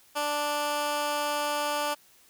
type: tone with high-pass filter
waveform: 15% pulse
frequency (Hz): 293.7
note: D4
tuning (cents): 0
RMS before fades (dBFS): -29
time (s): 0.15-1.95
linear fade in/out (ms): 20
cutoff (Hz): 640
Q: 0.79
effects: white hiss -59 dBFS RMS until 2.29 s